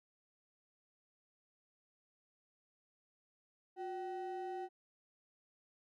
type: ring-modulated tone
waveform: triangle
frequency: 564 Hz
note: C#5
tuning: 30 cents sharp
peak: -35 dBFS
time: 3.76-4.69 s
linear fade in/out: 50 ms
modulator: 203 Hz
effects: none